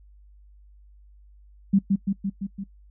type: tone with echo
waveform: sine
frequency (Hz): 196.3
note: G3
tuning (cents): +3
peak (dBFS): -14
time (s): 1.73-1.79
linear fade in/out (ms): 10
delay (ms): 170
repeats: 5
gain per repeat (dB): -3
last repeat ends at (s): 2.64
effects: noise-tail reverb RT60 0.1 s tail -21 dB re dry + added 50 Hz sine -49 dBFS peak until 2.9 s